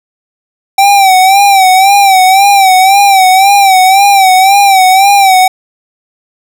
square tone with vibrato, 774 Hz, G5, 22 cents flat, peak -3 dBFS, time 0.78-5.48 s, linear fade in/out 5 ms, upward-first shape sine, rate 1.9 Hz, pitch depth 75 cents each way, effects none

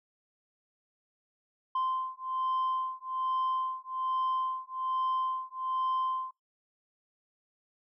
sine beating tone pair, 1039 / 1040.2 Hz, C6 / C6, -12 / -10 cents, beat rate 1.2 Hz, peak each -31 dBFS, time 1.75-6.31 s, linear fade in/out 5 ms, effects noise-tail reverb RT60 0.2 s tail -25 dB re dry + tanh soft clip ceiling -25 dBFS

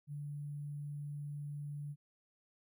sine tone with sample-and-hold, 145.7 Hz, D3, 13 cents flat, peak -40 dBFS, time 0.07-1.96 s, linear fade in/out 50 ms, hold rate 11025 Hz, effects none

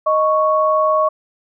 sine tone pair together, 622.3 / 1108.8 Hz, D#5 / C#6, 0 / 0 cents, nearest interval minor seventh, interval 1000 cents, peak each -15 dBFS, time 0.06-1.09 s, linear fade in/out 10 ms, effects none

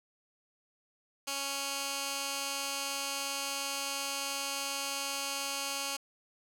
15% pulse tone with band-pass filter, 277.2 Hz, C#4, in tune, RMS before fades -36 dBFS, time 1.27-5.97 s, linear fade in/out 10 ms, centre 6500 Hz, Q 0.67, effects none

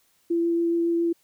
sine tone with vibrato, 338 Hz, E4, 43 cents sharp, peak -20 dBFS, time 0.3-1.13 s, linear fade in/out 10 ms, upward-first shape triangle, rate 7.2 Hz, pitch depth 10 cents each way, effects white hiss -65 dBFS RMS until 1.23 s

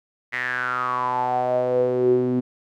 sawtooth tone with band-pass filter sweep, 125.4 Hz, B2, 27 cents sharp, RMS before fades -22 dBFS, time 0.32-2.41 s, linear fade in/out 20 ms, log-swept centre 2000 to 280 Hz, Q 8.7, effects none

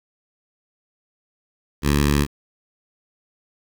10% pulse tone with notch filter, 72.3 Hz, D2, 27 cents flat, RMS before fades -18 dBFS, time 1.82-2.27 s, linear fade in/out 50 ms, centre 630 Hz, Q 0.8, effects 8-bit

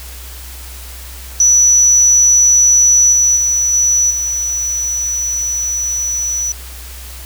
sine tone with level steps, 5920 Hz, F#8, in tune, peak -6 / -8 / -11 / -9 / -15 dBFS, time 1.4-6.52 s, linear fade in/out 2 ms, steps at 3.12 / 3.36 / 3.73 / 4.1 s, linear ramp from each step 10 ms, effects added 63 Hz sine -30 dBFS peak until 7.25 s + white hiss -34 dBFS RMS until 7.25 s

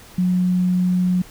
sine tone, 181.3 Hz, F#3, 35 cents flat, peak -15 dBFS, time 0.18-1.22 s, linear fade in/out 5 ms, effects pink hiss -44 dBFS RMS until 1.3 s

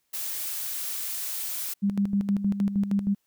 blue noise, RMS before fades -32 dBFS, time 0.13-1.74 s, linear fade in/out 10 ms
sine tone with tremolo, 200 Hz, G3, 35 cents sharp, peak -20 dBFS, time 1.82-3.15 s, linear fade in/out 20 ms, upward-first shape square, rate 6.4 Hz, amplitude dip 65%
effects white hiss -74 dBFS RMS until 3.26 s

